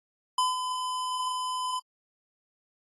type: tone with ADSR envelope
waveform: square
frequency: 1013 Hz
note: B5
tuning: 44 cents sharp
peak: -22 dBFS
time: 0.38-1.8 s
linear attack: 4 ms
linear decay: 170 ms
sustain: -8 dB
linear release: 22 ms
effects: AAC 32 kbps